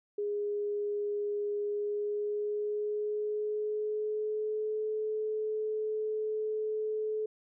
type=tone with pitch glide; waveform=sine; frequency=412.4 to 431.2 Hz; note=G#4 to A4; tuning=-12 to -35 cents; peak=-30 dBFS; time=0.18-7.26 s; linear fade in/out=5 ms; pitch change=+77 cents; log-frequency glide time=1.61-4.89 s; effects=none